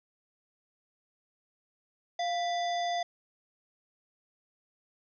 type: harmonic tone with a mistuned harmonic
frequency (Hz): 698.5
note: F5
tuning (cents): 0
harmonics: 1 / 3 / 5 / 7 / 9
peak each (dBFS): -29 / -40 / -40 / -45 / -50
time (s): 2.19-3.03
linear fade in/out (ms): 5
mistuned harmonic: 3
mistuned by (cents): -98
effects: none